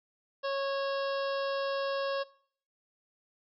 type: harmonic tone with a mistuned harmonic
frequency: 550 Hz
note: C#5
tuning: 14 cents flat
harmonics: 1 / 2 / 3 / 5 / 6 / 7 / 8 / 9 / 10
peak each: -31 / -37 / -41 / -45 / -47 / -48 / -49 / -50 / -51 dBFS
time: 0.43-2.24 s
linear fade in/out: 20 ms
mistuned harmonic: 10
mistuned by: -60 cents
effects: noise-tail reverb RT60 0.6 s tail -22 dB re dry